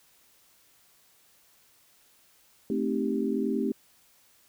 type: chord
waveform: sine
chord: A half-diminished seventh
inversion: none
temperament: equal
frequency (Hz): 220 / 261.6 / 311.1 / 392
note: A3 / C4 / Eb4 / G4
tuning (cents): 0 / 0 / 0 / 0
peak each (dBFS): -30 / -30 / -33 / -31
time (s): 2.7-3.72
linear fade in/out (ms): 2
effects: white hiss -62 dBFS RMS until 4.48 s